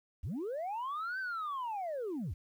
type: linear two-way sweep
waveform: sine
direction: up then down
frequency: 54.4 to 1568 to 57.4 Hz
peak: -33 dBFS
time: 0.23-2.34 s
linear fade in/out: 10 ms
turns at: 1.19 s
effects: tanh soft clip ceiling -33 dBFS + 11-bit